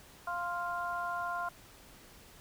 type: harmonic tone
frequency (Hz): 349.2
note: F4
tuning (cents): 0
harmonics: 2 / 3 / 4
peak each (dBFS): -38 / -37 / -38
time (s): 0.27-1.49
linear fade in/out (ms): 5
effects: pink hiss -56 dBFS RMS until 2.4 s